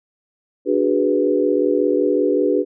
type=chord; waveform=sine; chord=G# half-diminished seventh; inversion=second; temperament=equal with one note detuned; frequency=293.7 / 370 / 415.3 / 492.5 Hz; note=D4 / F#4 / G#4 / B4; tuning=0 / 0 / 0 / -5 cents; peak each=-20 dBFS; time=0.65-2.65 s; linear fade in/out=50 ms; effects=none